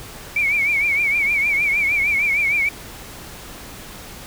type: tone with vibrato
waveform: triangle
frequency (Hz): 2282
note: C#7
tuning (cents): +50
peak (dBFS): -12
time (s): 0.36-2.69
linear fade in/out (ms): 5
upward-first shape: triangle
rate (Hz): 6.5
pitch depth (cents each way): 110
effects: tanh soft clip ceiling -14 dBFS + pink hiss -37 dBFS RMS until 4.26 s